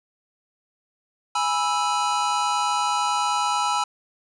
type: chord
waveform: square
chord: E major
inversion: first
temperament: equal with one note detuned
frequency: 830.6 / 979.8 / 1318.5 Hz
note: G#5 / B5 / E6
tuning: 0 / -14 / 0 cents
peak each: -26 dBFS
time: 1.35-3.84 s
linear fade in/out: 5 ms
effects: resampled to 22050 Hz + 8-bit